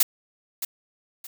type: noise with echo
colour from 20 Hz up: blue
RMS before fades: -17 dBFS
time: 0-0.03 s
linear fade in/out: 5 ms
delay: 620 ms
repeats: 2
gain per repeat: -11 dB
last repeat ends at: 1.27 s
effects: none